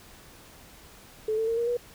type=tone with pitch steps; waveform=sine; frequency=434 / 445.7 / 457.7 / 470 / 482.7 Hz; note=A4 / A4 / A#4 / A#4 / B4; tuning=-24 / +22 / -32 / +14 / -40 cents; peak=-24 dBFS; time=1.28-1.77 s; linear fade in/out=5 ms; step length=98 ms; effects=pink hiss -51 dBFS RMS until 1.94 s